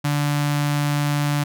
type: tone with notch filter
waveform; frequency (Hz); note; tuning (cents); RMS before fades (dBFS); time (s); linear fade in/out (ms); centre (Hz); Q
sawtooth; 145.8; D3; -12; -21; 0.04-1.44; 10; 440; 1.4
effects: none